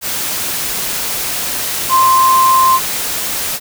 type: tone in noise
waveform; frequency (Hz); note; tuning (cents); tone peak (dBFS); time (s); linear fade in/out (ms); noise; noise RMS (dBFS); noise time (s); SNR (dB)
sine; 1046.5; C6; 0; -7; 1.89-2.8; 50; white; -19; 0.01-3.6; +9
effects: none